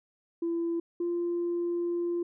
sine tone pair in turn, 337 / 345.9 Hz, E4 / F4, +38 / -17 cents, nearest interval unison, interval 45 cents, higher second, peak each -26 dBFS, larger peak neither, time 0.42-0.8 / 1-2.23 s, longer second, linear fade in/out 5 ms, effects tanh soft clip ceiling -24 dBFS

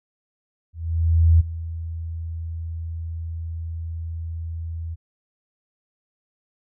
sine tone with ADSR envelope, 82.41 Hz, E2, in tune, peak -10 dBFS, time 0.73-4.96 s, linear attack 670 ms, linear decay 16 ms, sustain -17 dB, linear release 28 ms, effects none

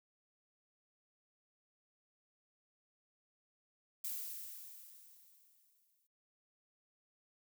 violet noise with exponential decay, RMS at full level -40 dBFS, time 4.04-6.07 s, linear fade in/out 5 ms, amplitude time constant 440 ms, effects noise-tail reverb RT60 0.1 s tail -18 dB re dry

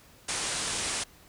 white low-pass noise, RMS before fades -32 dBFS, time 0.28-1.04 s, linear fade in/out 10 ms, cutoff 9800 Hz, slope 96 dB/octave, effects pink hiss -56 dBFS RMS until 1.28 s

